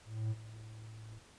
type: tone with ADSR envelope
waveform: triangle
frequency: 110 Hz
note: A2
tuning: in tune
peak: -29 dBFS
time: 0.05-1.19 s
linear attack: 260 ms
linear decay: 39 ms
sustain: -16 dB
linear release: 12 ms
effects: pink hiss -60 dBFS RMS until 1.38 s + resampled to 22050 Hz